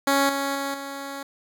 10% pulse tone with level steps, 277.2 Hz, C#4, in tune, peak -10 / -16 / -18 / -24 dBFS, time 0.07-1.23 s, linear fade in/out 5 ms, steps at 0.29 / 0.55 / 0.74 s, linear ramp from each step 2 ms, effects none

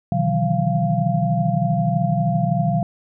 sine tone cluster, 126 / 151.4 / 163.9 / 187.2 / 692 Hz, B2 / D#3 / E3 / F#3 / F5, +35 / -47 / -10 / +20 / -16 cents, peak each -23 dBFS, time 0.12-2.83 s, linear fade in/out 2 ms, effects none

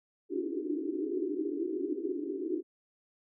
white band-pass noise, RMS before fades -34 dBFS, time 0.29-2.63 s, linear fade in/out 50 ms, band 280 to 400 Hz, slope 96 dB/octave, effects none

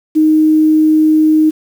sine tone with quantisation, 311.1 Hz, D#4, in tune, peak -6 dBFS, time 0.15-1.51 s, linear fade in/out 20 ms, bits 6, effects none

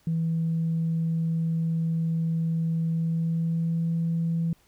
sine tone with pitch glide, 163.8 to 165.99 Hz, E3 to E3, -11 to +12 cents, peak -22 dBFS, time 0.07-4.53 s, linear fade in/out 2 ms, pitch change +23 cents, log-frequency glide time 2.86-3.89 s, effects tanh soft clip ceiling -19 dBFS + pink hiss -63 dBFS RMS until 4.67 s

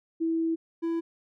sine / triangle tone pair in turn, 327.3 / 332.3 Hz, E4 / E4, -12 / +14 cents, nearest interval unison, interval 26 cents, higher second, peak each -24 dBFS, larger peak neither, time 0.2-0.56 / 0.82-1.01 s, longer first, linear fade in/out 20 ms, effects none

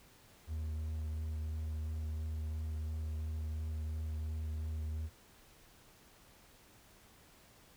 triangle tone with vibrato, 78 Hz, D#2, 5 cents sharp, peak -34 dBFS, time 0.47-5.1 s, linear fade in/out 50 ms, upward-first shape sine, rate 2.9 Hz, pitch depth 13 cents each way, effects pink hiss -62 dBFS RMS until 7.76 s

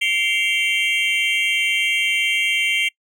triangle tone cluster, 2103 / 2300 / 2758 / 3151 Hz, C7 / D7 / F7 / G7, +8 / -37 / -22 / +8 cents, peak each -21 dBFS, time 0.01-2.89 s, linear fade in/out 10 ms, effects noise-tail reverb RT60 0.1 s tail -24 dB re dry

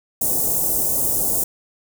white band-stop noise, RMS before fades -20 dBFS, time 0.21-1.44 s, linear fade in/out 5 ms, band 720 to 7600 Hz, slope 24 dB/octave, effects none

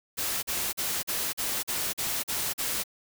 white noise bursts, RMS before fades -30 dBFS, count 9, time 0.17-2.838 s, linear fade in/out 20 ms, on 260 ms, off 41 ms, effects none

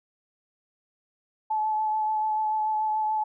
sine tone with vibrato, 863 Hz, A5, 34 cents flat, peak -23 dBFS, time 1.5-3.24 s, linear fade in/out 10 ms, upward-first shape sine, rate 6.9 Hz, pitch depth 16 cents each way, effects none

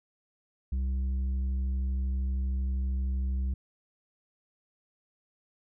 triangle tone with tanh clipping, 65.2 Hz, C2, 5 cents flat, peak -28 dBFS, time 0.72-3.54 s, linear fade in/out 5 ms, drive 10 dB, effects none

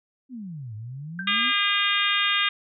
sine exponential two-way sweep, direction down then up, 269.9 to 103.83 to 269.9 Hz, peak -33 dBFS, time 0.29-1.53 s, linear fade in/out 50 ms, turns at 0.75 s
sine tone with exponential decay, 1568 Hz, G6, in tune, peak -26 dBFS, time 1.19-1.37 s, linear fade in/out 2 ms, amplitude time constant 37 ms
harmonic tone, 405.1 Hz, G#4, 43 cents flat, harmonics 3 / 4 / 5 / 6 / 7 / 8 / 9, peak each -28 / -28 / -28 / -28 / -28 / -28 / -28 dBFS, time 1.27-2.49 s, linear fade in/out 5 ms
effects none

